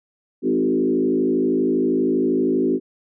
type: tone with frequency modulation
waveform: sine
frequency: 318.9 Hz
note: D#4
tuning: 43 cents sharp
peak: -16 dBFS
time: 0.42-2.8 s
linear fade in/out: 50 ms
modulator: 52.6 Hz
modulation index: 1.7
effects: none